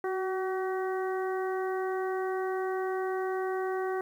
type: harmonic tone with a mistuned harmonic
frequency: 379.1 Hz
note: F#4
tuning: 42 cents sharp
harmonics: 1 / 2 / 3 / 4 / 5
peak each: -30 / -36 / -40 / -42 / -44 dBFS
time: 0.04-4.01 s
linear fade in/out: 2 ms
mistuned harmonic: 1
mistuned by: -24 cents
effects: 10-bit